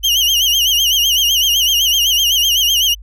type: tone with vibrato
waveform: 35% pulse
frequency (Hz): 3012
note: F#7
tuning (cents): +30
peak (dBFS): -9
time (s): 0.03-2.95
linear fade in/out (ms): 20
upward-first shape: sine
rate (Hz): 7.9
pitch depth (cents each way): 120
effects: added 50 Hz sine -32 dBFS peak until 3.02 s